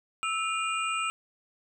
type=tone cluster; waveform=sine; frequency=1310 / 2441 / 2796 / 8040 Hz; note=E6 / D#7 / F7 / B8; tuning=-11 / -34 / +1 / +30 cents; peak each=-30 / -33 / -34 / -39 dBFS; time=0.23-1.1 s; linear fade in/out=0 ms; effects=none